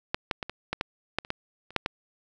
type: clicks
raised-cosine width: 0.3 ms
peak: -9 / -10 / -16 / -19 / -12 / -11 / -9 / -28 / -13 / -30 / -7 / -11 dBFS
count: 12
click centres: 0.145 / 0.312 / 0.428 / 0.496 / 0.73 / 0.811 / 1.186 / 1.249 / 1.304 / 1.706 / 1.763 / 1.861 s
effects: none